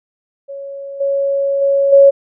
sine tone with level steps, 555 Hz, C#5, 2 cents sharp, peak -25 / -13 / -10 / -3 dBFS, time 0.48-2.11 s, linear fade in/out 20 ms, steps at 1 / 1.61 / 1.92 s, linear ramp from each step 10 ms, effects none

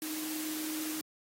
sine tone in noise, 311.1 Hz, D#4, in tune, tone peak -36 dBFS, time 0.02-1.01 s, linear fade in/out 0 ms, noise white, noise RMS -40 dBFS, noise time 0.02-1.01 s, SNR +1 dB, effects high-pass 200 Hz 12 dB/octave + AAC 48 kbps

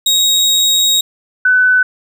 30% pulse / sine tone pair in turn, 3781 / 1503.2 Hz, A#7 / F#6, +24 / +27 cents, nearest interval octave + major third, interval 1597 cents, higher first, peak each -7 dBFS, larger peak neither, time 0.06-1.01 / 1.45-1.83 s, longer first, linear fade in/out 5 ms, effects none

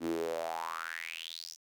sawtooth tone with high-pass filter sweep, 82.41 Hz, E2, in tune, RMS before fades -38 dBFS, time 0-1.57 s, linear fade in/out 50 ms, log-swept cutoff 270 to 6000 Hz, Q 6.7, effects none

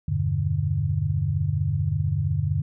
sine chord, E minor seventh, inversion none, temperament equal, 82.41 / 98 / 123.47 / 146.83 Hz, E2 / G2 / B2 / D3, 0 / 0 / 0 / 0 cents, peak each -30 / -25 / -30 / -25 dBFS, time 0.08-2.62 s, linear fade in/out 5 ms, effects none

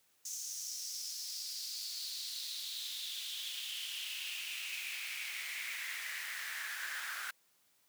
pink noise with high-pass filter sweep, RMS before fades -42 dBFS, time 0.25-7.31 s, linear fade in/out 5 ms, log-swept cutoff 6300 to 1500 Hz, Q 4.8, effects white hiss -72 dBFS RMS until 7.88 s + high-pass 100 Hz 12 dB/octave

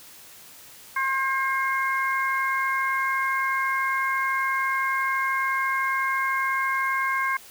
harmonic tone, 534 Hz, C5, 35 cents sharp, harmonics 2 / 3 / 4, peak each -25 / -27 / -28 dBFS, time 0.96-7.37 s, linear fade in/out 5 ms, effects white hiss -47 dBFS RMS until 7.5 s

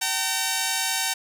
5% pulse tone pair together, 766.6 / 910 Hz, G5 / A#5, -39 / -42 cents, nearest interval minor third, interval 297 cents, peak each -14 dBFS, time 0.01-1.14 s, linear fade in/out 10 ms, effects none

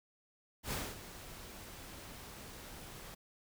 pink noise with ADSR envelope, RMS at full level -37 dBFS, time 0.63-3.15 s, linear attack 85 ms, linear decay 240 ms, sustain -13 dB, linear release 11 ms, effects none

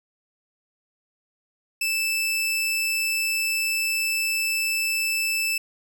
sawtooth tone, 2637 Hz, E7, in tune, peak -19 dBFS, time 1.81-5.58 s, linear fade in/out 5 ms, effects none

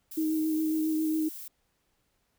violet noise, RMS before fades -42 dBFS, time 0.11-1.48 s, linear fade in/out 5 ms
sine tone with vibrato, 314.3 Hz, D#4, 18 cents sharp, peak -25 dBFS, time 0.17-1.29 s, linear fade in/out 10 ms, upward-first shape triangle, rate 7.3 Hz, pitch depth 21 cents each way
effects pink hiss -74 dBFS RMS until 2.38 s

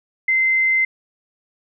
sine tone, 2072 Hz, C7, 17 cents flat, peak -14 dBFS, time 0.28-0.85 s, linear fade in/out 5 ms, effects none

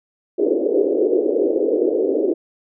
pink band-pass noise, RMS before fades -18 dBFS, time 0.38-2.34 s, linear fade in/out 10 ms, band 320 to 510 Hz, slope 48 dB/octave, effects none

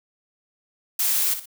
blue noise with echo, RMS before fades -22 dBFS, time 0.99-1.34 s, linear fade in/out 5 ms, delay 59 ms, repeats 2, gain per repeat -10 dB, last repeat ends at 1.458 s, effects none

